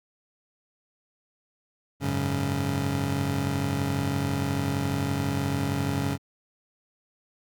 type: chord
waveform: 25% pulse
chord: F# suspended second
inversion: none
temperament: just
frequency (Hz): 92.5 / 104.06 / 138.75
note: F#2 / G#2 / C#3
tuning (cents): 0 / +4 / +2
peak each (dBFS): -27 / -30 / -24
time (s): 2-6.18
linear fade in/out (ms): 50
effects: Opus 48 kbps